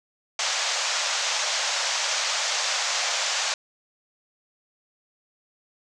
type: band-pass noise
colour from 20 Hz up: white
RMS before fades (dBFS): -26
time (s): 0.39-3.54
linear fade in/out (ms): 2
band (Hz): 540 to 7000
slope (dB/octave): 48
effects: none